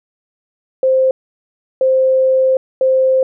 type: tone bursts at uneven times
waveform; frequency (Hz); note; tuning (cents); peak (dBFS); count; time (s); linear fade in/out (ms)
sine; 523.3; C5; 0; -9; 3; 0.83-1.11 / 1.81-2.57 / 2.81-3.23; 2
effects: none